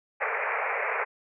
white band-pass noise, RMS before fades -29 dBFS, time 0.2-1.05 s, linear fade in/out 20 ms, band 420 to 2400 Hz, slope 96 dB/octave, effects none

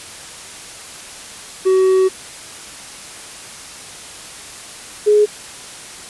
triangle / sine tone pair in turn, 377.1 / 418.9 Hz, F#4 / G#4, +33 / +15 cents, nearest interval major second, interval 182 cents, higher second, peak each -8 dBFS, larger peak neither, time 1.65-2.09 / 5.06-5.26 s, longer first, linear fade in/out 20 ms, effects white hiss -34 dBFS RMS until 6.09 s + resampled to 24000 Hz

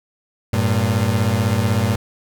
30% pulse beating tone pair, 98 / 114 Hz, G2 / A#2, 0 / -38 cents, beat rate 16 Hz, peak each -16 dBFS, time 0.53-1.96 s, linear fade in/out 5 ms, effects none

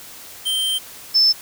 square / sine tone pair in turn, 3136 / 5274 Hz, G7 / E8, 0 / 0 cents, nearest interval major sixth, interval 900 cents, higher second, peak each -19 / -11 dBFS, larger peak second, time 0.45-0.79 / 1.14-1.33 s, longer first, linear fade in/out 20 ms, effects white hiss -39 dBFS RMS until 1.41 s

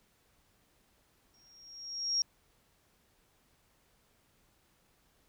sine tone with exponential growth, 5588 Hz, F8, in tune, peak -25 dBFS, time 1.34-2.22 s, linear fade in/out 1 ms, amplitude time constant 190 ms, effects pink hiss -70 dBFS RMS until 5.28 s

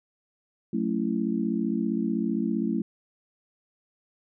sine chord, F# minor seventh, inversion none, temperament just, 185 / 222 / 277.5 / 333 Hz, F#3 / A3 / C#4 / E4, 0 / +16 / +2 / +18 cents, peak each -31 / -27 / -31 / -31 dBFS, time 0.73-2.82 s, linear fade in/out 5 ms, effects none

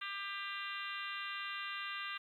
harmonic tone, 397.6 Hz, G4, 25 cents sharp, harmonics 3 / 4 / 5 / 6 / 7 / 8 / 9 / 10, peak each -45 / -46 / -47 / -51 / -46 / -52 / -50 / -54 dBFS, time 0.01-2.18 s, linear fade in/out 10 ms, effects 12-bit

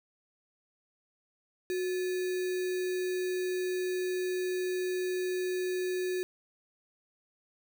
sine tone with sample-and-hold, 366.1 Hz, F#4, 18 cents flat, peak -29 dBFS, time 1.7-6.23 s, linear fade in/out 0 ms, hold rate 2100 Hz, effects none

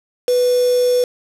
sine tone with quantisation, 493.9 Hz, B4, in tune, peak -12 dBFS, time 0.28-1.04 s, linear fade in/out 2 ms, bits 4, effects low-pass 12000 Hz 12 dB/octave

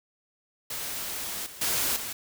white noise with level steps, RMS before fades -34 / -44 / -27 / -35 dBFS, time 0.7-2.13 s, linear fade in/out 5 ms, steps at 1.46 / 1.61 / 1.96 s, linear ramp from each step 5 ms, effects none

